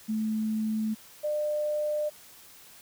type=tone pair in turn; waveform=sine; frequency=217.8 / 599.9 Hz; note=A3 / D5; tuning=-17 / +37 cents; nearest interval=octave + tritone; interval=1754 cents; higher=second; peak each=-26 dBFS; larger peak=neither; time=0.08-0.95 / 1.23-2.1 s; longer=neither; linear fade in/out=20 ms; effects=white hiss -52 dBFS RMS until 2.81 s